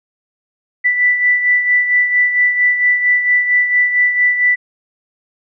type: beating tone pair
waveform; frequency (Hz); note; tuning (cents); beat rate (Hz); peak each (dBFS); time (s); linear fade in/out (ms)
sine; 1975.5 / 1979.9; B6 / B6; 0 / +4; 4.4; -11 / -19; 0.84-4.56; 20
effects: none